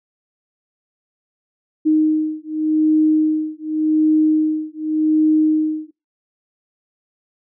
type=beating tone pair; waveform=sine; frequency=310 / 310.87 Hz; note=D#4 / D#4; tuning=-6 / -1 cents; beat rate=0.87 Hz; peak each=-17 dBFS; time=1.85-5.91 s; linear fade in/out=20 ms; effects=noise-tail reverb RT60 0.2 s tail -20 dB re dry